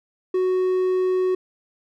triangle tone, 370 Hz, F#4, in tune, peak -16 dBFS, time 0.34-1.35 s, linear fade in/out 5 ms, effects none

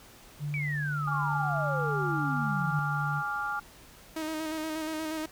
sine tone, 146.8 Hz, D3, in tune, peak -30 dBFS, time 0.39-3.23 s, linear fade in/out 50 ms
sine exponential sweep, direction down, 2343 to 147.8 Hz, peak -32 dBFS, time 0.54-2.79 s, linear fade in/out 0 ms
sine chord, D diminished, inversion second, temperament equal, 830.6 / 1174.7 / 1396.9 Hz, Ab5 / D6 / F6, 0 / 0 / 0 cents, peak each -35 / -36 / -32 dBFS, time 1.07-3.6 s, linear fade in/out 10 ms
sawtooth tone with vibrato, 314.5 Hz, D#4, 19 cents sharp, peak -28 dBFS, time 4.16-5.26 s, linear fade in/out 5 ms, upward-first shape square, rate 8.4 Hz, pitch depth 25 cents each way
effects pink hiss -53 dBFS RMS until 5.31 s

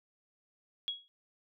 sine tone with exponential decay, 3322 Hz, G#7, in tune, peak -29 dBFS, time 0.88-1.08 s, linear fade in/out 0 ms, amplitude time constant 42 ms, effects none

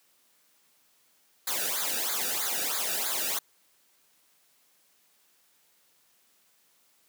white noise with flanger, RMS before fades -30 dBFS, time 1.47-3.39 s, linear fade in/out 5 ms, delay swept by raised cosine 0.35 to 0.97 ms, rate 3.1 Hz, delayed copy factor -1, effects white hiss -66 dBFS RMS until 7.08 s + high-pass 150 Hz 12 dB/octave

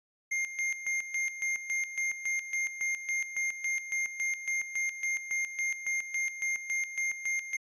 square tone with tremolo, 2116 Hz, C7, 19 cents sharp, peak -29 dBFS, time 0.31-7.57 s, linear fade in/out 10 ms, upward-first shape square, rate 3.6 Hz, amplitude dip 70%, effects resampled to 22050 Hz

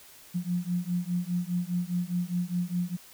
sine beating tone pair, 174.61 / 179.51 Hz, F3 / F3, 0 / +48 cents, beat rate 4.9 Hz, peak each -30 dBFS, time 0.34-2.97 s, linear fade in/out 20 ms, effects white hiss -52 dBFS RMS until 3.13 s

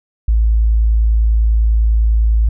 sine tone, 55 Hz, A1, in tune, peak -9 dBFS, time 0.28-2.49 s, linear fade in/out 5 ms, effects none

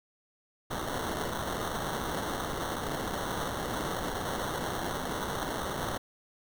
violet noise with sample-and-hold, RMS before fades -34 dBFS, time 0.7-5.98 s, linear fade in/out 10 ms, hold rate 2450 Hz, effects none

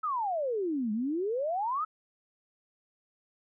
sine exponential two-way sweep, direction down then up, 1318.5 to 205.7 to 1318.5 Hz, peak -28 dBFS, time 0.03-1.85 s, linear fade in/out 10 ms, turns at 0.92 s, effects none

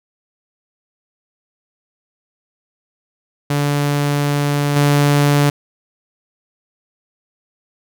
sawtooth tone with level steps, 144.4 Hz, D3, 29 cents flat, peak -11 / -7 dBFS, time 3.5-5.5 s, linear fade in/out 5 ms, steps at 4.76 s, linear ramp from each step 5 ms, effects none

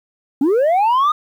sine linear sweep, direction up, 254.5 to 1244.5 Hz, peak -9 dBFS, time 0.41-1.12 s, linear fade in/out 5 ms, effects tanh soft clip ceiling -11 dBFS + 8-bit

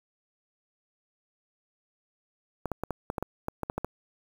clicks, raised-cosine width 1 ms, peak -16 dBFS, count 12, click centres 2.657 / 2.717 / 2.836 / 2.907 / 3.101 / 3.182 / 3.226 / 3.484 / 3.633 / 3.699 / 3.78 / 3.846 s, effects 7-bit

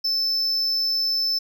triangle tone, 5274 Hz, E8, in tune, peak -19 dBFS, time 0.04-1.39 s, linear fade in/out 10 ms, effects none

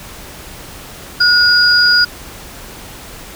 sine tone pair together, 1448 / 4878 Hz, F#6 / D#8, -38 / -35 cents, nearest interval octave + major sixth, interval 2103 cents, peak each -10 dBFS, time 1.2-2.05 s, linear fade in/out 10 ms, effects pink hiss -33 dBFS RMS until 3.35 s

